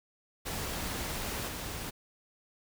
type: noise with level steps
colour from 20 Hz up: pink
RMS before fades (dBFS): -36 / -39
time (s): 0.45-1.91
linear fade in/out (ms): 20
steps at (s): 1.47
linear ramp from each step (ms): 20
effects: none

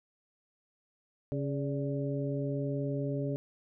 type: harmonic tone with a mistuned harmonic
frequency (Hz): 138.8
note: C#3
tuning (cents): +3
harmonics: 1 / 2 / 3 / 4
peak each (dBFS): -33 / -36 / -38 / -39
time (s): 1.32-3.36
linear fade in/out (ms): 0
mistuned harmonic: 4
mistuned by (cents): +74
effects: none

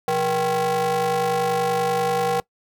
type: ring-modulated tone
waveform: square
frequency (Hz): 150.7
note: D3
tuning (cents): +45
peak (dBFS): -17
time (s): 0.08-2.4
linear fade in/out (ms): 0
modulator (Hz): 628
effects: noise-tail reverb RT60 0.1 s tail -22 dB re dry

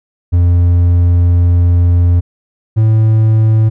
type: tone pair in turn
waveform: triangle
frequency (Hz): 87.31 / 110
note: F2 / A2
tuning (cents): 0 / 0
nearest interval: major third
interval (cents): 400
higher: second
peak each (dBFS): -4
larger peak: neither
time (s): 0.32-2.21 / 2.76-3.7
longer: first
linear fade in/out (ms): 20
effects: none

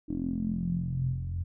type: tone with low-pass filter sweep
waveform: 10% pulse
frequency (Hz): 43.72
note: F1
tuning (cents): +3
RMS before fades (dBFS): -31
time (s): 0.08-1.44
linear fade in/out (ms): 20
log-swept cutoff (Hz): 310 to 91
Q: 7.7
effects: none

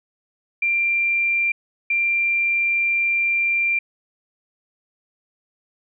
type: tone bursts at uneven times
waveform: sine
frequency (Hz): 2373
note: D7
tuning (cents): +17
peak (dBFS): -17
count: 2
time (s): 0.62-1.52 / 1.9-3.79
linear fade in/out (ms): 5
effects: none

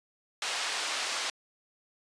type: band-pass noise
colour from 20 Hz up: white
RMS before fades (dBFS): -33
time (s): 0.42-1.3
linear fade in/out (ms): 2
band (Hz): 610 to 4900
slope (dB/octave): 12
effects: resampled to 22050 Hz

